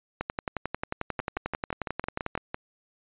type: two click trains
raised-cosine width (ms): 0.5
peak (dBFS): -14 / -16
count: 25 / 9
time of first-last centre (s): 0.21-2.353 / 1.2-2.545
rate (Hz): 11.2 / 5.95
effects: resampled to 8000 Hz